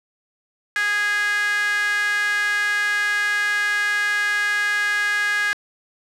sawtooth tone with high-pass filter, 412.7 Hz, G#4, 11 cents flat, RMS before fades -21 dBFS, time 0.76-5.53 s, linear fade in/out 0 ms, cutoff 1700 Hz, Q 6.7, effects low-pass 10000 Hz 12 dB/octave

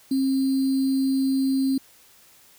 sine tone with sample-and-hold, 267.7 Hz, C4, 40 cents sharp, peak -19 dBFS, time 0.11-1.78 s, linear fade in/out 5 ms, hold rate 4410 Hz, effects white hiss -54 dBFS RMS until 2.58 s

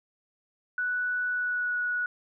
sine tone with pitch glide, 1480 to 1464.7 Hz, F#6 to F#6, 0 to -18 cents, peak -26 dBFS, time 0.78-2.06 s, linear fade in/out 2 ms, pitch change -18 cents, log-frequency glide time 1.28-1.77 s, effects none

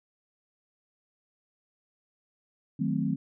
sine chord, D# diminished seventh, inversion none, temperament equal with one note detuned, 155.56 / 185 / 220 / 260.9 Hz, D#3 / F#3 / A3 / C4, 0 / 0 / 0 / -5 cents, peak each -31 dBFS, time 2.79-3.16 s, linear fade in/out 10 ms, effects none

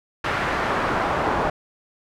brown noise with band-pass filter sweep, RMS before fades -23 dBFS, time 0.24-1.5 s, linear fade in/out 5 ms, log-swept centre 1600 to 910 Hz, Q 1.3, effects none

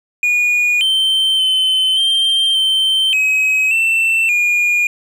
triangle tone with pitch steps, 2447 / 3110 / 3062 / 3157 / 3110 / 2543 / 2678 / 2430 Hz, D#7 / G7 / G7 / G7 / G7 / D#7 / E7 / D#7, -29 / -14 / -41 / +12 / -14 / +37 / +27 / -42 cents, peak -10 dBFS, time 0.23-4.87 s, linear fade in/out 2 ms, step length 580 ms, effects none

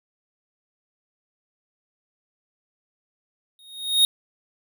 square tone with exponential growth, 3729 Hz, A#7, in tune, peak -12 dBFS, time 3.59-4.05 s, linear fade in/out 1 ms, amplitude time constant 100 ms, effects none

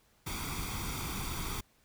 pink noise with comb filter, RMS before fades -37 dBFS, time 0.26-1.61 s, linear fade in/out 10 ms, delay 0.86 ms, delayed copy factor +0.7, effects pink hiss -68 dBFS RMS until 1.84 s

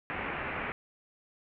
white low-pass noise, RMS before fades -36 dBFS, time 0.1-0.72 s, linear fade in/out 0 ms, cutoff 2500 Hz, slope 48 dB/octave, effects none

